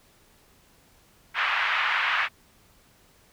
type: band-pass noise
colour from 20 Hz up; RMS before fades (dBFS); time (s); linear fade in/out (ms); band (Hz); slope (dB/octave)
pink; -25; 1.34-2.29; 50; 1100 to 2700; 24
effects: pink hiss -59 dBFS RMS until 3.32 s